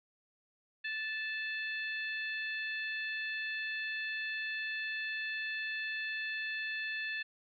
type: harmonic tone with a mistuned harmonic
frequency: 876 Hz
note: A5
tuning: 8 cents flat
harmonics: 2 / 3 / 4 / 5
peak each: -37 / -40 / -47 / -50 dBFS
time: 0.84-7.23 s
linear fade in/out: 10 ms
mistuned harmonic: 5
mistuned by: -54 cents
effects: none